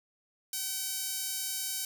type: tone with high-pass filter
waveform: sawtooth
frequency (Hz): 765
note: G5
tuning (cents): -42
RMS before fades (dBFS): -35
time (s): 0.53-1.85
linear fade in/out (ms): 2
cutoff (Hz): 6200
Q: 0.75
effects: none